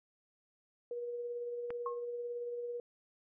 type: tone with tremolo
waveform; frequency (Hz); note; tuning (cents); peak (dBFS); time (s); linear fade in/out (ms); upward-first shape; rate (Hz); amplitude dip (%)
sine; 480; B4; -49; -36; 0.91-2.8; 2; sine; 18; 30
type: click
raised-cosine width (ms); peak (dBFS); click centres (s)
0.5; -29; 1.705
type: tone with exponential decay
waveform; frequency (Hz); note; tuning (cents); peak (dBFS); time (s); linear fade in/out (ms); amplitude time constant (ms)
sine; 1079; C#6; -47; -33; 1.86-2.05; 2; 40
effects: none